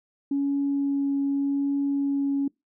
sine tone with vibrato, 279.5 Hz, C#4, 14 cents sharp, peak -21 dBFS, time 0.31-2.48 s, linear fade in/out 5 ms, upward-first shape triangle, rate 0.85 Hz, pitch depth 8 cents each way, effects noise-tail reverb RT60 0.2 s tail -25 dB re dry + tanh soft clip ceiling -17 dBFS

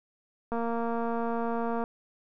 click train, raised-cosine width 1 ms, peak -19 dBFS, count 307, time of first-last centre 0.52-1.839 s, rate 232 Hz, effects none

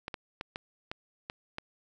clicks, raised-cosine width 0.3 ms, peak -20 dBFS, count 7, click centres 0.081 / 0.142 / 0.411 / 0.559 / 0.915 / 1.299 / 1.584 s, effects none

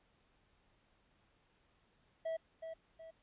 triangle tone with echo, 650 Hz, E5, 24 cents flat, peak -34 dBFS, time 2.25-2.37 s, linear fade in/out 10 ms, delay 370 ms, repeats 2, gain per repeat -7 dB, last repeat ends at 3.11 s, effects pink hiss -73 dBFS RMS until 3.22 s + resampled to 8000 Hz

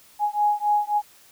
sine beating tone pair, 830.6 / 834.3 Hz, G#5 / G#5, 0 / +8 cents, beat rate 3.7 Hz, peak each -22 dBFS, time 0.19-1.02 s, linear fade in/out 50 ms, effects white hiss -53 dBFS RMS until 1.31 s

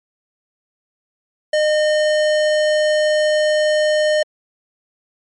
sine tone with hard clipping, 610 Hz, D#5, 34 cents flat, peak -15 dBFS, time 1.53-4.23 s, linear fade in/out 5 ms, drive 17 dB, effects MP3 48 kbps

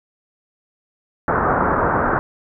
white low-pass noise, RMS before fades -18 dBFS, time 1.28-2.19 s, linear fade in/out 0 ms, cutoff 1500 Hz, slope 48 dB/octave, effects none

